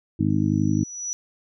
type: harmonic tone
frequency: 51.5 Hz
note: G#1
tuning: 14 cents flat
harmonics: 2 / 3 / 4 / 5 / 6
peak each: -25 / -25 / -25 / -25 / -25 dBFS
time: 0.19-0.84 s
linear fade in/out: 10 ms
type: tone with exponential growth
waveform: sine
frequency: 5890 Hz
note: F#8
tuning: 9 cents flat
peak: -24 dBFS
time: 0.3-1.13 s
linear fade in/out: 0 ms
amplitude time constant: 180 ms
effects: none